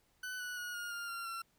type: tone with pitch steps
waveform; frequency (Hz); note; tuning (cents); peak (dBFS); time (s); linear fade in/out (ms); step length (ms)
40% pulse; 1501 / 1476.1 / 1451.5 / 1427.4 / 1403.7 / 1380.4 / 1357.5; F#6 / F#6 / F#6 / F6 / F6 / F6 / F6; +24 / -5 / -34 / +37 / +8 / -21 / -50; -39; 0.23-1.42; 5; 170
effects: pink hiss -73 dBFS RMS until 1.58 s